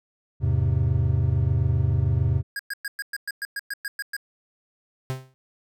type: chord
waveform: triangle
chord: E augmented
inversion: none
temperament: equal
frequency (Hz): 82.41 / 103.83 / 130.81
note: E2 / G#2 / B#2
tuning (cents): 0 / 0 / 0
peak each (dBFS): -22 / -22 / -21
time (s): 0.4-2.43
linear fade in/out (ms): 50
type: tone bursts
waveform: square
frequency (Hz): 1638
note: G#6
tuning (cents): -24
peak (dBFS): -28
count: 12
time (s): 2.56-4.166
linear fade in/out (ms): 2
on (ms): 33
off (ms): 110
type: tone with exponential decay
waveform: 45% pulse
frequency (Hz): 130.81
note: C3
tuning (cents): 0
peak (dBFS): -23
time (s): 5.1-5.34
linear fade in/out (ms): 0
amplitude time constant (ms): 51
effects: none